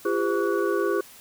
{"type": "tone cluster", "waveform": "sine", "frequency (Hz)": [343.2, 402.2, 510, 1132, 1473], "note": ["F4", "G4", "C5", "C#6", "F#6"], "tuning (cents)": [-30, 44, -44, 36, -8], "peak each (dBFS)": [-26, -24, -29, -31, -33], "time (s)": [0.05, 1.01], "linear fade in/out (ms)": 5, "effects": ["tanh soft clip ceiling -11 dBFS", "white hiss -48 dBFS RMS until 1.2 s"]}